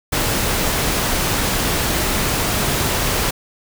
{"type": "noise", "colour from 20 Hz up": "pink", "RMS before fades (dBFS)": -19, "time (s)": [0.12, 3.31], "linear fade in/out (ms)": 10, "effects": []}